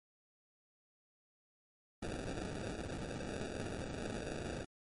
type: noise with sample-and-hold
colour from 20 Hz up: violet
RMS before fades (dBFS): -42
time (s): 2.02-4.65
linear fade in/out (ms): 5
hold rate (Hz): 1050
effects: MP3 48 kbps